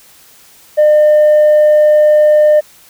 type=tone with tanh clipping; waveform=triangle; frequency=604 Hz; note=D5; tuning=48 cents sharp; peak=-5 dBFS; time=0.77-2.61 s; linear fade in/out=20 ms; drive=6 dB; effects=white hiss -43 dBFS RMS until 2.89 s